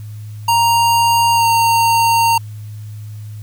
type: tone with pitch glide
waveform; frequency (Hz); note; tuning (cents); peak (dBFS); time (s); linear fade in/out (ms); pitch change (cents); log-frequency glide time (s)
square; 932.3 to 921.1; A#5 to A#5; 0 to -21; -11; 0.48-2.38; 5; -21; 1.33-1.46
effects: added 106 Hz sine -27 dBFS peak until 3.42 s + white hiss -49 dBFS RMS until 3.42 s